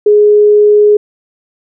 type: tone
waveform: sine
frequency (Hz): 417.5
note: G#4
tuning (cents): +9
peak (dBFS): -3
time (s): 0.06-0.97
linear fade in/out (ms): 5
effects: none